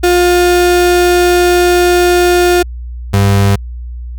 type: tone pair in turn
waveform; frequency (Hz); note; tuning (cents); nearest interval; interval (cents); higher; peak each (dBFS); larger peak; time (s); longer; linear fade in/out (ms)
35% pulse; 354.3 / 99.42; F4 / G2; +25 / +25; octave + minor seventh; 2200; first; -5; neither; 0.03-2.63 / 3.13-3.56; first; 10
effects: added 60 Hz sine -21 dBFS peak until 4.18 s